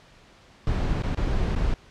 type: noise with dropouts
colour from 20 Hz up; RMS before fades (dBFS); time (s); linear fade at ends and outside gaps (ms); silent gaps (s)
brown; -24; 0.67-1.74; 1; 1.023-1.035 / 1.148-1.172 / 1.551-1.561
effects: pink hiss -53 dBFS RMS until 1.9 s + low-pass 5000 Hz 12 dB/octave